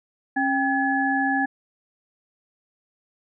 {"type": "tone cluster", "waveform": "sine", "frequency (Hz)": [271.4, 790, 1701], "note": ["C#4", "G5", "G#6"], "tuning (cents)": [-36, 13, 41], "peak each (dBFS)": -24, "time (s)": [0.36, 1.46], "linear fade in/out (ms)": 10, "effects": []}